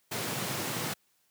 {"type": "high-pass noise", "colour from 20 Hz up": "pink", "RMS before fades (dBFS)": -34, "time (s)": [0.11, 0.94], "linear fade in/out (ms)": 10, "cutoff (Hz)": 100, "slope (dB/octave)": 96, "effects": ["white hiss -71 dBFS RMS until 1.3 s", "high-pass 60 Hz 12 dB/octave"]}